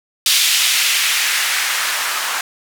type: noise with band-pass filter sweep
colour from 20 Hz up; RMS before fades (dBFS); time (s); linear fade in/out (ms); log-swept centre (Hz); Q
blue; -17; 0.26-2.41; 2; 3300 to 1100; 1.3
effects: none